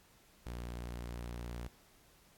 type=tone; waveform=sawtooth; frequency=59.4 Hz; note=A#1; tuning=33 cents sharp; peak=-37 dBFS; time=0.46-1.68 s; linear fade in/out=5 ms; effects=pink hiss -65 dBFS RMS until 2.37 s + AAC 64 kbps